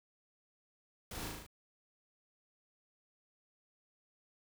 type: noise with echo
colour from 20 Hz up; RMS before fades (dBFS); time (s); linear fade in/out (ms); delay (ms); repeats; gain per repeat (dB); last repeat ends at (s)
pink; -45; 1.11-1.28; 2; 37; 5; -2; 1.465
effects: none